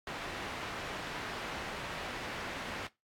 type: low-pass noise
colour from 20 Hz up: white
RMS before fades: -41 dBFS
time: 0.07-2.87 s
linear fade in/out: 2 ms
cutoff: 2100 Hz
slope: 12 dB/octave
effects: noise-tail reverb RT60 0.2 s tail -18 dB re dry + AAC 64 kbps